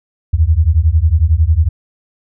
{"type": "beating tone pair", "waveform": "sine", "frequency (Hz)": [74.7, 85.7], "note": ["D2", "F2"], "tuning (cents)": [30, -32], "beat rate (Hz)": 11, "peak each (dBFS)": -11, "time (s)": [0.33, 1.69], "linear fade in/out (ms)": 10, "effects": []}